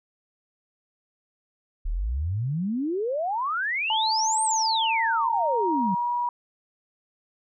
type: exponential two-way sweep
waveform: sine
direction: up then down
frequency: 34.55 to 8920 to 175.3 Hz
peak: -24 dBFS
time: 1.85-5.95 s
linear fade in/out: 10 ms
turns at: 4.43 s
type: tone with pitch glide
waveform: sine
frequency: 880 to 965.2 Hz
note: A5 to B5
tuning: 0 to -40 cents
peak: -23 dBFS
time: 3.9-6.29 s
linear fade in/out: 2 ms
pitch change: +160 cents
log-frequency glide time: 4.49-6.13 s
effects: none